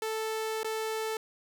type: tone with dropouts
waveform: sawtooth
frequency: 440 Hz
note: A4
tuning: in tune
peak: -27 dBFS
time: 0.02-1.17 s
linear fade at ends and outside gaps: 2 ms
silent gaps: 0.632-0.645 s
effects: none